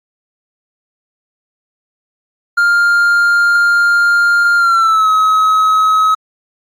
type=tone with pitch glide; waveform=triangle; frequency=1402 to 1278.2 Hz; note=F6 to D#6; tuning=+6 to +46 cents; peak=-6 dBFS; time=2.57-6.15 s; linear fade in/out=10 ms; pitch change=-160 cents; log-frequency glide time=4.57-5.09 s; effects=AAC 64 kbps